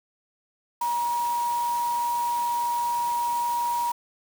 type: tone in noise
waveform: sine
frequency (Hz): 953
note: A#5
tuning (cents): +38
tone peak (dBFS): -23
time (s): 0.81-3.92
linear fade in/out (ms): 5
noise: white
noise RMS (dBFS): -39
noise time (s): 0.81-3.92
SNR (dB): +13
effects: none